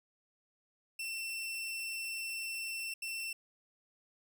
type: tone bursts at uneven times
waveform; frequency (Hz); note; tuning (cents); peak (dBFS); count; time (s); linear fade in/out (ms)
sawtooth; 2692; E7; +36; -34; 2; 0.99-2.94 / 3.02-3.33; 5
effects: none